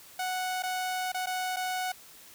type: tone with dropouts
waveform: sawtooth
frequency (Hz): 739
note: F#5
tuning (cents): -2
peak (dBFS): -26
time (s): 0.19-1.92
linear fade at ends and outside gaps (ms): 5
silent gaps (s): 0.624-0.634 / 1.12-1.144 / 1.26-1.269 / 1.562-1.567
effects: white hiss -52 dBFS RMS until 2.34 s